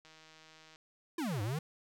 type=click train; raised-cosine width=0.2 ms; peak=-40 dBFS; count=113; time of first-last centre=0.05-0.759 s; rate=158 Hz
type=exponential two-way sweep; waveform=square; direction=down then up; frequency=356.6 to 98 to 167.3 Hz; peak=-34 dBFS; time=1.18-1.59 s; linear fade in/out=5 ms; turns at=1.42 s
effects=none